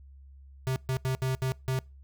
square tone bursts at uneven times, 130.81 Hz, C3, in tune, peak -27 dBFS, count 6, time 0.67-0.76 / 0.89-0.97 / 1.05-1.15 / 1.22-1.35 / 1.42-1.52 / 1.68-1.79 s, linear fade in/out 0 ms, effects noise-tail reverb RT60 0.3 s tail -25 dB re dry + added 68 Hz sine -48 dBFS peak until 2.03 s

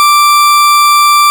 40% pulse tone, 1174.7 Hz, D6, in tune, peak -3 dBFS, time 0-1.3 s, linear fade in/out 0 ms, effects 7-bit

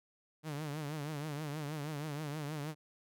sawtooth tone with vibrato, 149.5 Hz, D3, 31 cents sharp, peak -34 dBFS, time 0.43-2.75 s, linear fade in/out 50 ms, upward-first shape triangle, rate 6.3 Hz, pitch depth 120 cents each way, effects none

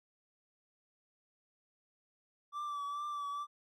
triangle tone with vibrato, 1162 Hz, D6, 19 cents flat, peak -35 dBFS, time 2.52-3.47 s, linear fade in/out 50 ms, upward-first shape triangle, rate 2.3 Hz, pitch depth 40 cents each way, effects none

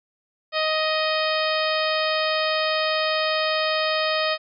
harmonic tone, 625 Hz, D#5, 8 cents sharp, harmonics 1 / 2 / 3 / 4 / 5 / 6 / 7 / 8, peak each -24 / -27 / -29 / -30 / -31 / -32 / -32 / -33 dBFS, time 0.52-4.38 s, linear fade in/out 50 ms, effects none

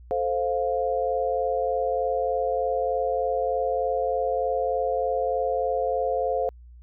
sine chord, F major, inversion first, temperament equal with one note detuned, 440 / 523.3 / 702.1 Hz, A4 / C5 / F5, 0 / 0 / +9 cents, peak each -29 / -25 / -27 dBFS, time 0.11-6.49 s, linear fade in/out 0 ms, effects added 60 Hz sine -44 dBFS peak until 6.82 s

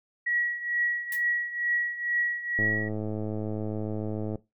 sine tone with tremolo, 1919 Hz, A#6, 50 cents sharp, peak -22 dBFS, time 0.26-2.89 s, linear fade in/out 10 ms, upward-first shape triangle, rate 2.2 Hz, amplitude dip 80%
blue noise with exponential decay, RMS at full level -34 dBFS, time 1.12-1.25 s, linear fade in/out 2 ms, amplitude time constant 28 ms
click train, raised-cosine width 2 ms, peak -20 dBFS, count 190, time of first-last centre 2.59-4.356 s, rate 107 Hz
effects noise-tail reverb RT60 0.2 s tail -18 dB re dry

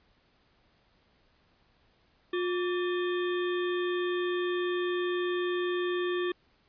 harmonic tone with a mistuned harmonic, 356.3 Hz, F4, 35 cents sharp, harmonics 1 / 3 / 5 / 7 / 9 / 10, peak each -28 / -39 / -38 / -45 / -44 / -45 dBFS, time 2.33-6.32 s, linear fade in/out 5 ms, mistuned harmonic 3, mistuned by +130 cents, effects pink hiss -67 dBFS RMS until 6.68 s + resampled to 11025 Hz

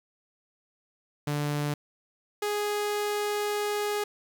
sawtooth tone pair in turn, 146.8 / 415.2 Hz, D3 / G#4, 0 / 0 cents, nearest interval octave + tritone, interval 1800 cents, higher second, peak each -23 / -23 dBFS, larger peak neither, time 1.27-1.74 / 2.42-4.04 s, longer second, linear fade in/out 5 ms, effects 9-bit

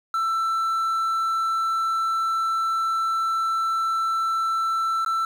triangle tone with dropouts, 1333 Hz, E6, 19 cents sharp, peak -19 dBFS, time 0.14-5.25 s, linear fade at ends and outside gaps 2 ms, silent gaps 5.048-5.061 s, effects 8-bit

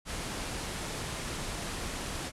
pink low-pass noise, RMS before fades -37 dBFS, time 0.05-2.32 s, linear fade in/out 50 ms, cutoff 11000 Hz, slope 48 dB/octave, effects none

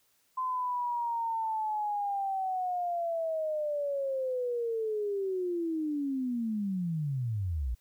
sine linear sweep, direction down, 1034 to 54.4 Hz, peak -29 dBFS, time 0.37-7.75 s, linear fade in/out 10 ms, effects white hiss -70 dBFS RMS until 7.8 s

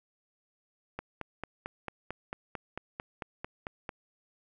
click train, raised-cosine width 0.5 ms, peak -21 dBFS, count 14, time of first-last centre 0.99-3.892 s, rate 4.48 Hz, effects none

